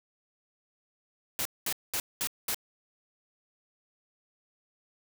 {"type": "noise bursts", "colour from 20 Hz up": "white", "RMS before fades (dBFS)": -31, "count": 5, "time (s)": [1.39, 2.545], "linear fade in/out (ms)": 0, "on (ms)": 63, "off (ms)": 210, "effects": []}